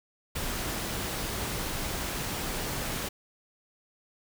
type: noise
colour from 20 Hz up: pink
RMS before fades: -33 dBFS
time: 0.35-3.09 s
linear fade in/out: 10 ms
effects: none